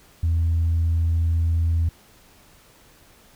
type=tone; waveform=sine; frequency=82.8 Hz; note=E2; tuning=8 cents sharp; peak=-16 dBFS; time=0.23-1.89 s; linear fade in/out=5 ms; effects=tanh soft clip ceiling -15 dBFS + pink hiss -53 dBFS RMS until 3.35 s